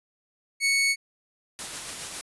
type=tone; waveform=sawtooth; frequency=2217 Hz; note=C#7; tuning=in tune; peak=-17 dBFS; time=0.6-0.96 s; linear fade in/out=50 ms
type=noise with tremolo; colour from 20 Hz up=white; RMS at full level=-34 dBFS; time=1.59-2.21 s; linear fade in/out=0 ms; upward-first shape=sine; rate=7.3 Hz; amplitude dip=30%
effects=resampled to 24000 Hz